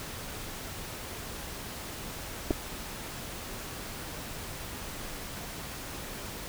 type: clicks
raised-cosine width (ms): 2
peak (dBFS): -14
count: 2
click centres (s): 2.507 / 2.51
effects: pink hiss -40 dBFS RMS until 6.48 s